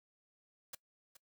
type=noise with echo; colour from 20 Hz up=white; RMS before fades=-45 dBFS; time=0.73-0.75 s; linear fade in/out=5 ms; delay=420 ms; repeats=1; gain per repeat=-13 dB; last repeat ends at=1.17 s; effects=noise-tail reverb RT60 0.1 s tail -21 dB re dry